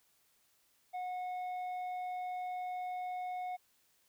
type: tone with tanh clipping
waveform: triangle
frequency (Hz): 729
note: F#5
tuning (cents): -26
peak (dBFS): -38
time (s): 0.93-3.57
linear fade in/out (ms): 20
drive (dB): 10
effects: white hiss -72 dBFS RMS until 4.08 s